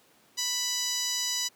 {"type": "tone with band-pass filter", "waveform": "10% pulse", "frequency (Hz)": 987.8, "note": "B5", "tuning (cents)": 0, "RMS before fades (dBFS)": -30, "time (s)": [0.37, 1.49], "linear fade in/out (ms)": 20, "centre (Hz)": 6600, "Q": 1.3, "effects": ["pink hiss -61 dBFS RMS until 1.55 s", "high-pass 200 Hz 12 dB/octave"]}